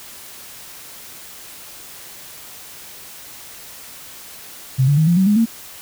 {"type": "tone with pitch steps", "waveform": "sine", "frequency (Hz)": [130.81, 143.48, 157.37, 172.6, 189.32, 207.6, 227.8], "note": ["C3", "D3", "D#3", "F3", "F#3", "G#3", "A#3"], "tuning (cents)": [0, -40, 20, -20, 40, 0, -40], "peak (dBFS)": -11, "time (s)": [4.78, 5.459], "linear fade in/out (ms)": 20, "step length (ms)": 97, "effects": ["white hiss -38 dBFS RMS until 5.81 s"]}